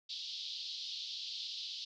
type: band-pass noise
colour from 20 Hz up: white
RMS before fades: -43 dBFS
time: 0.09-1.85 s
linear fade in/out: 10 ms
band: 3200 to 4800 Hz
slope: 48 dB/octave
effects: none